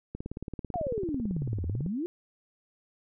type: click train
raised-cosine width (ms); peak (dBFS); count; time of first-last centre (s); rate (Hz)
3; -23; 32; 0.15-1.863; 18.1
type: exponential two-way sweep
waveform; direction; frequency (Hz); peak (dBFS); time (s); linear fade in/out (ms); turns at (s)
sine; down then up; 753 to 79.2 to 365.9; -29; 0.74-2.06; 0; 1.66
effects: none